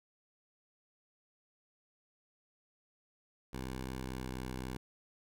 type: tone with pitch glide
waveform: 10% pulse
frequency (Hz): 64.5 to 63.69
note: C2 to C2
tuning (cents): -24 to -46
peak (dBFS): -31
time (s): 3.53-4.77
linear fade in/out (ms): 5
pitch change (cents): -22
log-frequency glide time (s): 3.97-4.38
effects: none